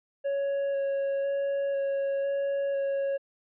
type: tone with vibrato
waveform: triangle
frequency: 554.4 Hz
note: C#5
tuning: in tune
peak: -24 dBFS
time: 0.24-3.18 s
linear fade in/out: 20 ms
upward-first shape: square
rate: 1 Hz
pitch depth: 8 cents each way
effects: resampled to 8000 Hz